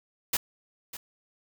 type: noise with echo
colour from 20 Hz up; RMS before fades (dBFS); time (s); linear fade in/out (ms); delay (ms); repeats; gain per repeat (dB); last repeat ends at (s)
white; -26; 0.33-0.37; 5; 600; 1; -14; 0.97
effects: none